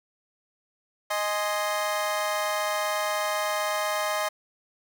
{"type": "chord", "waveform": "25% pulse", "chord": "Ab major", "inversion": "second", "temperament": "equal", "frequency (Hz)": [622.3, 830.6, 1046.5], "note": ["Eb5", "Ab5", "C6"], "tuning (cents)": [0, 0, 0], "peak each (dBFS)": [-24, -28, -28], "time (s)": [1.1, 4.29], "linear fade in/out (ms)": 10, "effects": []}